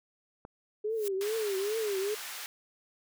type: click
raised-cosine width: 1 ms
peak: -30 dBFS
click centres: 0.451 s
type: tone with vibrato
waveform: sine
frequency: 413.8 Hz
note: G#4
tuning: 6 cents flat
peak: -29 dBFS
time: 0.84-2.15 s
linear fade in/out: 10 ms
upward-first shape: triangle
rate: 2.4 Hz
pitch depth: 170 cents each way
type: noise with exponential growth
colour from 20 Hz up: blue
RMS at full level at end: -36 dBFS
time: 0.9-1.08 s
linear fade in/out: 0 ms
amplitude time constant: 39 ms
type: high-pass noise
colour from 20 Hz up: pink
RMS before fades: -41 dBFS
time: 1.21-2.46 s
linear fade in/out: 0 ms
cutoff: 1300 Hz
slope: 12 dB/octave
effects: none